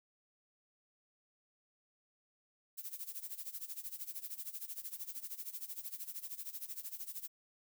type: noise with tremolo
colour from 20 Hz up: violet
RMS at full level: -42 dBFS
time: 2.77-7.28 s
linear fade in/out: 20 ms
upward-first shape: sine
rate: 13 Hz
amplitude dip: 85%
effects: none